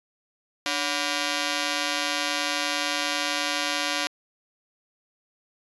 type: ring-modulated tone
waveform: 5% pulse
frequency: 430.9 Hz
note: A4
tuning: 36 cents flat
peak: -10 dBFS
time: 0.66-4.07 s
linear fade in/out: 0 ms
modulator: 134 Hz
effects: resampled to 24000 Hz